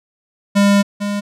square tone pair in turn, 201.1 / 203.6 Hz, G3 / G#3, +44 / -34 cents, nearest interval unison, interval 22 cents, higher second, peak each -10 / -19 dBFS, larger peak first, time 0.55-0.83 / 1-1.21 s, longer first, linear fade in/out 20 ms, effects low-pass 10000 Hz 12 dB/octave

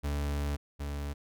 40% pulse tone pair in turn, 72.1 / 71.83 Hz, D2 / D2, -31 / -38 cents, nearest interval unison, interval 7 cents, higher first, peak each -29 / -33 dBFS, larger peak first, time 0.03-0.57 / 0.79-1.14 s, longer first, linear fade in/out 20 ms, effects none

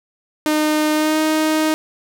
sawtooth tone with pitch glide, 305.9 to 312 Hz, D#4 to D#4, -29 to +5 cents, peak -11 dBFS, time 0.46-1.74 s, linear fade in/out 0 ms, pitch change +34 cents, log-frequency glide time 0.93-1.19 s, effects none

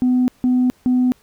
sine tone bursts, 251.2 Hz, B3, 30 cents sharp, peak -11 dBFS, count 3, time 0.02-1.12 s, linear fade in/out 0 ms, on 260 ms, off 160 ms, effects tanh soft clip ceiling -10 dBFS + pink hiss -56 dBFS RMS until 1.22 s

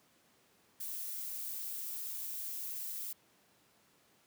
violet noise, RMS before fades -41 dBFS, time 0.8-3.13 s, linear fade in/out 5 ms, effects pink hiss -68 dBFS RMS until 4.26 s + high-pass 150 Hz 12 dB/octave

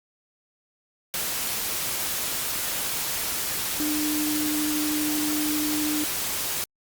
sine tone in noise, 302.1 Hz, D4, 49 cents sharp, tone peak -25 dBFS, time 3.8-6.04 s, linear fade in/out 0 ms, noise white, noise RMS -28 dBFS, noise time 1.14-6.64 s, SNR 0 dB, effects Opus 48 kbps

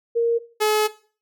sine / sawtooth tone pair in turn, 466.1 / 427.1 Hz, A#4 / G#4, 0 / +48 cents, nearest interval major second, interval 152 cents, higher first, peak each -16 / -13 dBFS, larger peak second, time 0.15-0.39 / 0.6-0.88 s, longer second, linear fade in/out 20 ms, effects noise-tail reverb RT60 0.4 s tail -17 dB re dry

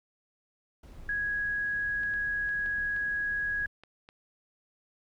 brown noise, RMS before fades -47 dBFS, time 0.83-3.67 s, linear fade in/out 5 ms
sine tone, 1661.2 Hz, G#6, in tune, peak -28 dBFS, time 1.09-3.66 s, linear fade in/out 2 ms
clicks, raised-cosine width 0.3 ms, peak -34 dBFS, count 7, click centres 2.034 / 2.139 / 2.491 / 2.661 / 2.964 / 3.836 / 4.089 s
effects none

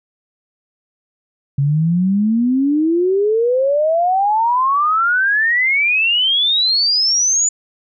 sine exponential sweep, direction up, 136.3 to 7040 Hz, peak -12 dBFS, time 1.58-7.49 s, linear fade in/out 5 ms, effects none

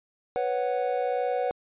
triangle chord, B suspended second, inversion none, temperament just, 493.9 / 555.6 / 740.8 Hz, B4 / C#5 / F#5, 0 / +4 / +2 cents, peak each -26 / -29 / -27 dBFS, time 0.36-1.51 s, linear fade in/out 0 ms, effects resampled to 8000 Hz

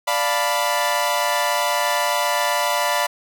sawtooth chord, B half-diminished seventh, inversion first, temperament equal, 587.3 / 698.5 / 880 / 987.8 Hz, D5 / F5 / A5 / B5, 0 / 0 / 0 / 0 cents, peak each -20 / -21 / -24 / -18 dBFS, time 0.07-3.07 s, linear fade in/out 10 ms, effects none

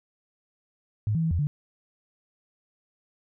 sine tone with pitch steps, 106 / 163.3 / 162.1 / 84.3 / 147.1 Hz, G#2 / E3 / E3 / E2 / D3, +36 / -16 / -29 / +39 / +3 cents, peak -22 dBFS, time 1.07-1.47 s, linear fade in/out 0 ms, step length 80 ms, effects none

